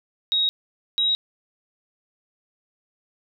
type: tone pair in turn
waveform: sine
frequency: 3784 / 3824 Hz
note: A#7 / A#7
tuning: +25 / +43 cents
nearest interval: unison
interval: 18 cents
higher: second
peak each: -18 / -18 dBFS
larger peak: neither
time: 0.32-0.49 / 0.98-1.15 s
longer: neither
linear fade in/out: 0 ms
effects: none